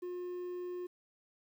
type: tone with quantisation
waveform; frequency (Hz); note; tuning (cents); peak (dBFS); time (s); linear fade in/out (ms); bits
triangle; 357.5; F4; +41; -36; 0.02-0.87; 10; 11
effects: none